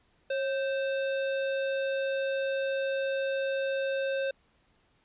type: tone with sample-and-hold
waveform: sine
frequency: 543 Hz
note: C#5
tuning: 36 cents flat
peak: -27 dBFS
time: 0.3-4.31 s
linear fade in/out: 5 ms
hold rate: 2100 Hz
effects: pink hiss -68 dBFS RMS until 5.04 s + resampled to 8000 Hz